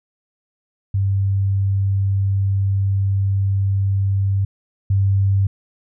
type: tone pair in turn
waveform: sine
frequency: 98 / 98 Hz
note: G2 / G2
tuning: 0 / 0 cents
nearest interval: unison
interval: 0 cents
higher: neither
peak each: -15 / -13 dBFS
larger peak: second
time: 0.94-4.45 / 4.9-5.47 s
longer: first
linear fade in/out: 5 ms
effects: none